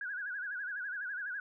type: tone with vibrato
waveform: sine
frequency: 1558 Hz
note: G6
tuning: 11 cents flat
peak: -36 dBFS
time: 0.01-1.4 s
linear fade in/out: 2 ms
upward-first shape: sine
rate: 12 Hz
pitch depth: 130 cents each way
effects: none